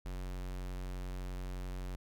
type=tone; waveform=square; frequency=45.8 Hz; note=F#1; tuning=17 cents flat; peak=-39 dBFS; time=0.05-1.96 s; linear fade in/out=10 ms; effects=none